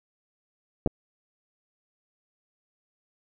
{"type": "clicks", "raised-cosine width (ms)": 2, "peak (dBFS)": [-7, -23], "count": 2, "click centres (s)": [0.862, 0.874], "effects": []}